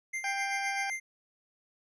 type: tone with tremolo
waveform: square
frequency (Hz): 2093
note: C7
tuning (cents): 0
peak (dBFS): -32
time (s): 0.13-1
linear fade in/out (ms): 10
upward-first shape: sine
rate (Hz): 7.8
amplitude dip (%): 65
type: harmonic tone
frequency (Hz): 790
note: G5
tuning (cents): +13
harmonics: 1 / 2 / 3 / 4 / 6 / 7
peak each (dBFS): -34 / -37 / -41 / -49 / -47 / -47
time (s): 0.24-0.9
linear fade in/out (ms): 2
effects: low-pass 10000 Hz 12 dB/octave